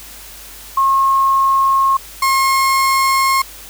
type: tone pair in turn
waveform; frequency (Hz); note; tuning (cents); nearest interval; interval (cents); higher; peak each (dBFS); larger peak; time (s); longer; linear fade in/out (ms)
sine / 35% pulse; 1080 / 1075.3; C#6 / C6; -45 / +47; unison; 8; first; -10; neither; 0.77-1.97 / 2.22-3.42; neither; 5
effects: added 50 Hz sine -42 dBFS peak until 3.69 s + white hiss -36 dBFS RMS until 3.69 s